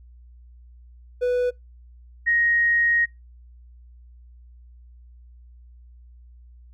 triangle / sine tone pair in turn, 493.9 / 1875.5 Hz, B4 / A#6, 0 / +10 cents, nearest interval octave + major seventh, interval 2310 cents, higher second, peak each -17 dBFS, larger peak neither, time 1.21-1.51 / 2.26-3.06 s, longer second, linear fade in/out 20 ms, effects noise-tail reverb RT60 0.2 s tail -26 dB re dry + added 60 Hz sine -45 dBFS peak until 6.73 s

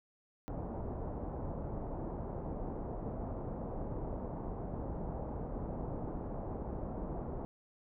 pink low-pass noise, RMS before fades -40 dBFS, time 0.48-7.45 s, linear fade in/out 0 ms, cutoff 850 Hz, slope 24 dB/octave, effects none

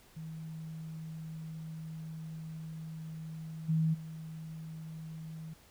sine tone with level steps, 159.7 Hz, D#3, 45 cents sharp, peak -40 / -26 / -41 dBFS, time 0.16-5.54 s, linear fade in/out 10 ms, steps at 3.68 / 3.93 s, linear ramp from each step 20 ms, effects pink hiss -61 dBFS RMS until 5.7 s

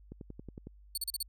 click train, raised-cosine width 3 ms, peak -31 dBFS, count 7, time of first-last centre 0.12-0.67 s, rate 10.9 Hz
15% pulse tone bursts, 4435 Hz, C#8, in tune, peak -26 dBFS, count 5, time 0.95-1.228 s, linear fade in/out 2 ms, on 26 ms, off 37 ms
effects added 50 Hz sine -54 dBFS peak until 1.28 s

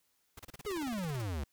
pink noise bursts, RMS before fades -47 dBFS, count 16, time 0.37-1.219 s, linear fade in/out 5 ms, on 24 ms, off 31 ms
square exponential sweep, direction down, 434.1 to 66.6 Hz, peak -35 dBFS, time 0.66-1.44 s, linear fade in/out 5 ms
effects white hiss -75 dBFS RMS until 1.52 s

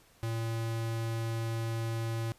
square tone, 114 Hz, A#2, 38 cents flat, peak -32 dBFS, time 0.23-2.32 s, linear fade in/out 0 ms, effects pink hiss -62 dBFS RMS until 2.38 s + resampled to 32000 Hz

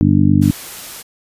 harmonic tone, 49 Hz, G1, in tune, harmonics 2 / 3 / 4 / 5 / 6, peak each -15 / -15 / -15 / -15 / -15 dBFS, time 0.01-0.51 s, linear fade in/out 0 ms
white noise, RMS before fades -31 dBFS, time 0.41-1.03 s, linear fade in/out 20 ms
effects resampled to 32000 Hz

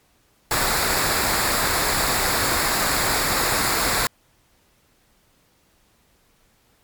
pink noise with comb filter, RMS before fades -21 dBFS, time 0.51-4.07 s, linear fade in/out 2 ms, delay 0.33 ms, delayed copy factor -0.6, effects pink hiss -61 dBFS RMS until 6.83 s + MP3 96 kbps

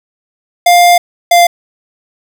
square tone pair in turn, 702 / 695.1 Hz, F5 / F5, +9 / -8 cents, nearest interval unison, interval 17 cents, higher first, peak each -4 dBFS, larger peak neither, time 0.66-0.98 / 1.31-1.47 s, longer first, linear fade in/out 5 ms, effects none

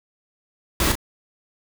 pink noise with echo, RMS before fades -20 dBFS, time 0.8-0.92 s, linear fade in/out 2 ms, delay 34 ms, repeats 1, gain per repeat -6 dB, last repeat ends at 0.954 s, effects none

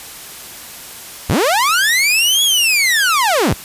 sawtooth linear two-way sweep, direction up then down, 43.79 to 3386 to 43.79 Hz, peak -8 dBFS, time 1.29-3.54 s, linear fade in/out 10 ms, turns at 2.43 s, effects white hiss -33 dBFS RMS until 3.64 s + resampled to 32000 Hz

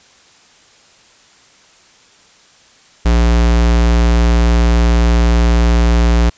square tone, 58.27 Hz, A#1, in tune, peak -9 dBFS, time 3.05-6.3 s, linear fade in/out 10 ms, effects white hiss -47 dBFS RMS until 6.37 s + resampled to 16000 Hz

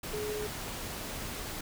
sine tone in noise, 422.7 Hz, G#4, 31 cents sharp, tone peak -34 dBFS, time 0.13-0.47 s, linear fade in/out 5 ms, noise pink, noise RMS -39 dBFS, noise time 0.03-1.61 s, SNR +2 dB, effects none

